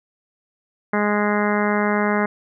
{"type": "harmonic tone", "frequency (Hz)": 207.7, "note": "G#3", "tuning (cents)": 0, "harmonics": [1, 2, 3, 4, 5, 6, 7, 8, 9, 10], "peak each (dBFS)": [-21, -24, -26, -27, -28, -29, -29, -30, -31, -31], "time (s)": [0.93, 2.26], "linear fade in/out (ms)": 5, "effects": []}